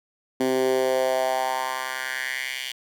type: tone with high-pass filter sweep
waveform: 10% pulse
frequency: 130 Hz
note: C3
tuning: 11 cents flat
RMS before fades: -25 dBFS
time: 0.4-2.72 s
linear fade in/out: 5 ms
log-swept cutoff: 290 to 2800 Hz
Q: 3.3
effects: none